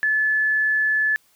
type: tone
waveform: sine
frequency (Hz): 1729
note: A6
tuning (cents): -31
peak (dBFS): -17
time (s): 0.03-1.16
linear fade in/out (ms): 0
effects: white hiss -60 dBFS RMS until 1.35 s